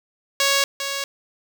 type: tone with echo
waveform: 5% pulse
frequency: 554.4 Hz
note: C#5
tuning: in tune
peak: -5 dBFS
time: 0.4-0.64 s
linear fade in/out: 2 ms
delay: 400 ms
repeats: 1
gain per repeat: -8 dB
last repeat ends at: 1.04 s
effects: none